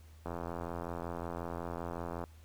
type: click train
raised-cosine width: 1 ms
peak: -25 dBFS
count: 170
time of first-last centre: 0.26-2.239 s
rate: 85.4 Hz
effects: added 79 Hz sine -53 dBFS peak until 2.44 s + pink hiss -65 dBFS RMS until 2.44 s